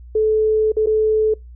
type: tone with dropouts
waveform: sine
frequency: 433.9 Hz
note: A4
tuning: 24 cents flat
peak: -13 dBFS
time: 0.15-1.34 s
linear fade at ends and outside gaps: 5 ms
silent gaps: 0.72-0.767 / 0.861-0.869 s
effects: noise-tail reverb RT60 0.2 s tail -26 dB re dry + added 60 Hz sine -36 dBFS peak until 1.55 s